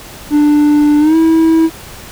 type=tone with pitch glide; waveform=triangle; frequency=295.7 to 324.3 Hz; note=D4 to E4; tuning=+12 to -28 cents; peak=-4 dBFS; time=0.3-1.7 s; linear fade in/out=50 ms; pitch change=+160 cents; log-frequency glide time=0.99-1.16 s; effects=pink hiss -32 dBFS RMS until 2.11 s